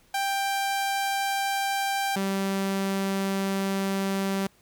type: tone pair in turn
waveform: sawtooth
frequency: 788 / 194.68 Hz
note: G5 / G3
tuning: +9 / -12 cents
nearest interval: 2 octaves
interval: 2421 cents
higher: first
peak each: -21 dBFS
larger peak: neither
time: 0.14-2.16 / 2.16-4.47 s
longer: second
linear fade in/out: 5 ms
effects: pink hiss -61 dBFS RMS until 4.61 s